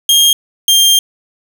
sawtooth tone pair in turn, 3227 / 3194 Hz, G7 / G7, +50 / +32 cents, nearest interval unison, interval 18 cents, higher first, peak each -3 dBFS, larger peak neither, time 0.09-0.33 / 0.68-0.99 s, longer second, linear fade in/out 2 ms, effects none

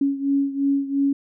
sine beating tone pair, 277.2 / 280.1 Hz, C#4 / C#4, 0 / +18 cents, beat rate 2.9 Hz, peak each -20 / -24 dBFS, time 0.01-1.13 s, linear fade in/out 5 ms, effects none

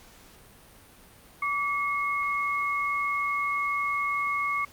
sine tone pair together, 1150.6 / 2172 Hz, D6 / C#7, -36 / -36 cents, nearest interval major seventh, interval 1100 cents, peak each -27 / -29 dBFS, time 1.42-4.65 s, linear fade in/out 5 ms, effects pink hiss -53 dBFS RMS until 4.72 s + Opus 48 kbps

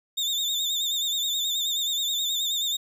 35% pulse tone with vibrato, 3624 Hz, A#7, 50 cents flat, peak -23 dBFS, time 0.17-2.77 s, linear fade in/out 10 ms, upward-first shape triangle, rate 9.4 Hz, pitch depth 84 cents each way, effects none

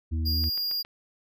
harmonic tone, 80.2 Hz, E2, 47 cents flat, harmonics 1 / 3 / 4, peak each -25 / -37 / -42 dBFS, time 0.11-0.5 s, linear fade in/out 20 ms
square tone, 4828 Hz, D8, 47 cents sharp, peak -27 dBFS, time 0.25-0.83 s, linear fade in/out 20 ms
click train, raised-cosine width 0.3 ms, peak -28 dBFS, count 4, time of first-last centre 0.44-0.849 s, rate 7.33 Hz
effects none

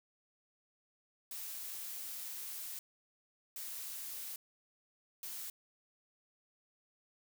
blue noise bursts at uneven times, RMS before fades -44 dBFS, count 3, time 1.31-2.79 / 3.56-4.36 / 5.23-5.5 s, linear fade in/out 2 ms, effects none

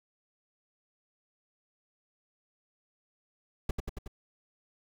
brown noise with echo, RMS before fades -27 dBFS, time 3.69-3.71 s, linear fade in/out 5 ms, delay 92 ms, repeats 4, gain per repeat -3 dB, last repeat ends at 4.078 s, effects none

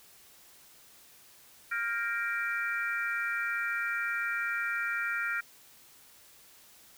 sine chord, G minor seventh, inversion third, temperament equal with one note detuned, 1396.9 / 1602.8 / 1864.7 / 2349 Hz, F6 / G6 / Bb6 / D7, 0 / +38 / 0 / 0 cents, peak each -32 / -38 / -36 / -37 dBFS, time 1.71-5.41 s, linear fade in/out 10 ms, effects white hiss -57 dBFS RMS until 6.97 s

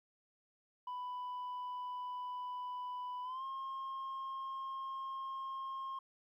sine tone with pitch glide, 993 to 1070.4 Hz, B5 to C6, +9 to +39 cents, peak -37 dBFS, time 0.87-5.99 s, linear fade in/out 5 ms, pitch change +130 cents, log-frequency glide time 3.23-3.44 s, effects tanh soft clip ceiling -39 dBFS + 13-bit

